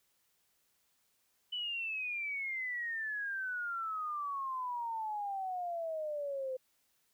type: exponential sweep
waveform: sine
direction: down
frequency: 3000 to 511 Hz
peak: -35 dBFS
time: 1.52-6.57 s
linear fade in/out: 10 ms
effects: white hiss -75 dBFS RMS until 7.13 s